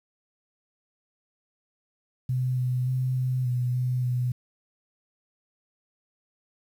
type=tone with pitch steps; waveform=sine; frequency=127.5 / 126 / 128.8 / 128 / 123.9 / 126 / 124.3 Hz; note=C3 / B2 / C3 / C3 / B2 / B2 / B2; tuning=-44 / +35 / -27 / -38 / +6 / +35 / +12 cents; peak=-23 dBFS; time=2.29-4.32 s; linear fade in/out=5 ms; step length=290 ms; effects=9-bit